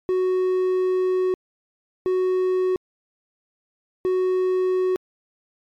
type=tone bursts at uneven times; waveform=triangle; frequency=370 Hz; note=F#4; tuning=in tune; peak=-16 dBFS; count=3; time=0.09-1.34 / 2.06-2.76 / 4.05-4.96 s; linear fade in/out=0 ms; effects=MP3 96 kbps